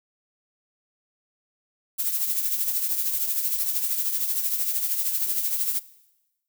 violet noise with tremolo, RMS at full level -23 dBFS, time 1.98-5.8 s, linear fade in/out 20 ms, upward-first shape triangle, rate 13 Hz, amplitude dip 60%, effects noise-tail reverb RT60 1.0 s tail -19 dB re dry

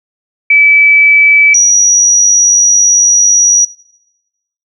sine tone pair in turn, 2302 / 5801 Hz, D7 / F#8, -35 / -35 cents, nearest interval octave + major third, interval 1600 cents, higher second, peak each -3 dBFS, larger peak neither, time 0.5-1.54 / 1.54-3.65 s, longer second, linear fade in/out 5 ms, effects noise-tail reverb RT60 1.0 s tail -22 dB re dry

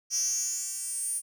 10% pulse tone with high-pass filter sweep, 385.8 Hz, G4, 28 cents flat, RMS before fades -31 dBFS, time 0.1-1.22 s, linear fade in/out 50 ms, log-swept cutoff 5800 to 9400 Hz, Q 9.9, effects none

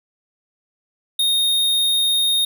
square tone, 3703 Hz, A#7, 12 cents flat, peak -16 dBFS, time 1.19-2.45 s, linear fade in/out 5 ms, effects none

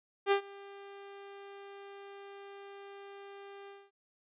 sawtooth tone with ADSR envelope, 398.2 Hz, G4, 27 cents sharp, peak -19 dBFS, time 0.26-3.91 s, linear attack 55 ms, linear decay 94 ms, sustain -24 dB, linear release 230 ms, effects resampled to 8000 Hz

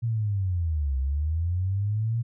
sine linear two-way sweep, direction down then up, 118.4 to 64.8 to 118.4 Hz, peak -23 dBFS, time 0.02-2.23 s, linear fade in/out 20 ms, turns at 0.98 s, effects none

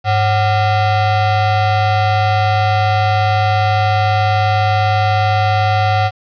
square ring-modulated tone, 322.7 Hz, E4, 37 cents flat, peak -9 dBFS, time 0.04-6.11 s, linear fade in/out 50 ms, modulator 424 Hz, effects resampled to 11025 Hz + 7-bit

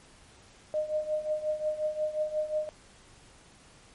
sine tone with tremolo, 613 Hz, D#5, 26 cents flat, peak -24 dBFS, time 0.74-2.69 s, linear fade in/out 0 ms, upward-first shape triangle, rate 5.6 Hz, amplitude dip 85%, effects pink hiss -56 dBFS RMS until 3.94 s + MP3 48 kbps

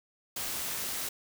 white noise, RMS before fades -35 dBFS, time 0.36-1.09 s, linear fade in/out 5 ms, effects none

